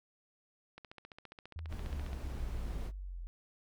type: click train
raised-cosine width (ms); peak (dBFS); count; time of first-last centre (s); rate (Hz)
0.3; -33; 21; 0.78-2.131; 14.8
type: linear sweep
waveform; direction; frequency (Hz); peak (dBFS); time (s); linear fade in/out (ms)
sine; down; 82.41 to 41.2; -40; 1.56-3.27; 0
type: noise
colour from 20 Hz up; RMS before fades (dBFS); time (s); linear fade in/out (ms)
brown; -41; 1.68-2.92; 50
effects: none